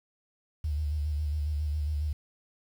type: tone with vibrato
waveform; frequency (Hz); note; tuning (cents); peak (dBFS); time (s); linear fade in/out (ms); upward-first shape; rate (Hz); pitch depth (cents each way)
sine; 75; D2; +37; -27; 0.64-2.13; 5; square; 7.3; 46
effects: 9-bit